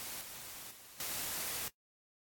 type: noise with level steps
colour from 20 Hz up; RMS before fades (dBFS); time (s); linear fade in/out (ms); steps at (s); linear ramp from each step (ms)
white; -43 / -48 / -55 / -39; 0-1.68; 0; 0.21 / 0.71 / 1; 2
effects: noise-tail reverb RT60 0.1 s tail -18 dB re dry + AAC 64 kbps